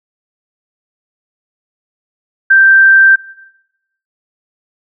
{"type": "tone", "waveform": "sine", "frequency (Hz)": 1568, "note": "G6", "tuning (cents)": 0, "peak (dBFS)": -3, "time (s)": [2.5, 3.16], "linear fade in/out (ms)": 10, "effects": ["noise-tail reverb RT60 0.9 s tail -20 dB re dry"]}